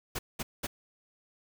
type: noise bursts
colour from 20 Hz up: pink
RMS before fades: -34 dBFS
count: 3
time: 0.15-0.67 s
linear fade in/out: 10 ms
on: 40 ms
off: 200 ms
effects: none